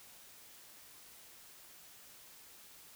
silence, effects white hiss -57 dBFS RMS until 2.95 s

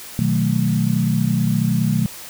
sine chord, B dominant seventh, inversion none, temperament equal, 123.47 / 155.56 / 185 / 220 Hz, B2 / D#3 / F#3 / A3, 0 / 0 / 0 / 0 cents, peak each -21 dBFS, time 0.19-2.06 s, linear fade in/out 0 ms, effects white hiss -36 dBFS RMS until 2.29 s

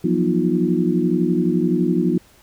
sine tone cluster, 172.4 / 184.2 / 242.9 / 310.8 / 352.5 Hz, F3 / F#3 / B3 / D#4 / F4, -22 / -7 / -29 / -2 / +16 cents, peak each -22 dBFS, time 0.04-2.18 s, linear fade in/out 5 ms, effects pink hiss -52 dBFS RMS until 2.42 s

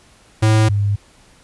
square / sine tone pair in turn, 109.2 / 101.62 Hz, A2 / G#2, -13 / -37 cents, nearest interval minor second, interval 124 cents, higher first, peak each -11 / -14 dBFS, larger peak first, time 0.42-0.69 / 0.69-0.96 s, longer neither, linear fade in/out 10 ms, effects pink hiss -50 dBFS RMS until 1.43 s + resampled to 24000 Hz

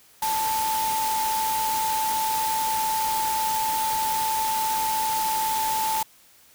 sine tone in noise, 880 Hz, A5, in tune, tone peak -23 dBFS, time 0.22-6.03 s, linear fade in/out 5 ms, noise white, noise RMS -30 dBFS, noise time 0.22-6.03 s, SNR +4 dB, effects white hiss -55 dBFS RMS until 6.54 s

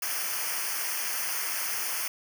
white noise with comb filter, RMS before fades -31 dBFS, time 0.02-2.08 s, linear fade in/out 5 ms, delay 0.26 ms, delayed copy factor -1, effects none

